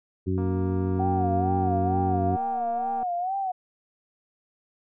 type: harmonic tone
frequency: 93.3 Hz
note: F#2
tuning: 15 cents sharp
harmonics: 1 / 2 / 3 / 4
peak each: -26 / -30 / -30 / -30 dBFS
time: 0.26-2.37 s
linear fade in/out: 20 ms
type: click train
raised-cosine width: 1 ms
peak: -27 dBFS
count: 621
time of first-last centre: 0.38-3.03 s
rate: 234 Hz
type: tone with vibrato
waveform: sine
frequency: 740 Hz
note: F#5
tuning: in tune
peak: -25 dBFS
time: 0.99-3.52 s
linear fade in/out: 10 ms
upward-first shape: sine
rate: 2.2 Hz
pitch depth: 110 cents each way
effects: none